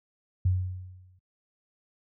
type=tone with exponential decay; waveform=sine; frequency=91.9 Hz; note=F#2; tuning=11 cents flat; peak=-18 dBFS; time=0.45-1.19 s; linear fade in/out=5 ms; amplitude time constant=160 ms; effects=high-pass 60 Hz 12 dB/octave